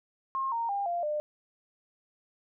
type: tone with pitch steps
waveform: sine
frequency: 1070 / 926.1 / 801.6 / 693.8 / 600.5 Hz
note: C6 / A#5 / G5 / F5 / D5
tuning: +38 / -12 / +38 / -12 / +38 cents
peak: -28 dBFS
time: 0.35-1.2 s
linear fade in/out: 0 ms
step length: 170 ms
effects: none